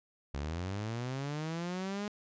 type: linear sweep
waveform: sawtooth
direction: up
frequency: 66.4 to 209.5 Hz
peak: -31 dBFS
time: 0.34-2.08 s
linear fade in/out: 0 ms
effects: resampled to 16000 Hz